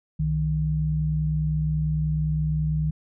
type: tone pair together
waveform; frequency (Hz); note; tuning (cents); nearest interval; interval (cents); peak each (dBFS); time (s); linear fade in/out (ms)
sine; 64.88 / 154.3; C2 / D#3; -14 / -14; octave + minor third; 1500; -28 / -22; 0.19-2.91; 10
effects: none